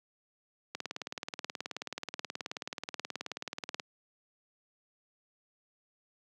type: click train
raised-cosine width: 0.2 ms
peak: -19 dBFS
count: 58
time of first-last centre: 0.75-3.798 s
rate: 18.7 Hz
effects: high-pass 200 Hz 12 dB/octave